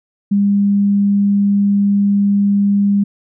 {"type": "tone", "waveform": "sine", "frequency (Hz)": 201.3, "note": "G3", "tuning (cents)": 46, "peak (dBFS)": -10, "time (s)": [0.31, 3.04], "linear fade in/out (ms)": 10, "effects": []}